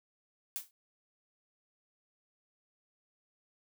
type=noise with exponential decay; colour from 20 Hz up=blue; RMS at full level=-34 dBFS; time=0.56-0.71 s; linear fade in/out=0 ms; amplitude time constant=31 ms; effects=none